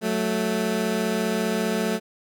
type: tone pair together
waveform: 20% pulse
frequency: 185 / 220 Hz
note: F#3 / A3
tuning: 0 / 0 cents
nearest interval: minor third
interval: 300 cents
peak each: -22 / -19 dBFS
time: 0.01-2 s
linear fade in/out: 50 ms
effects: none